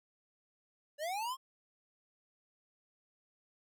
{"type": "linear sweep", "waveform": "square", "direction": "up", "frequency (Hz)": [565, 1086], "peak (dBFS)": -36, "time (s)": [0.98, 1.37], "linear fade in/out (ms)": 50, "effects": []}